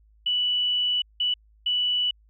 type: tone bursts at uneven times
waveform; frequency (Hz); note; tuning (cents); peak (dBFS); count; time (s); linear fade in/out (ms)
sine; 2960; F#7; 0; -21; 3; 0.26-1.02 / 1.2-1.34 / 1.66-2.11; 5
effects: added 53 Hz sine -55 dBFS peak until 2.29 s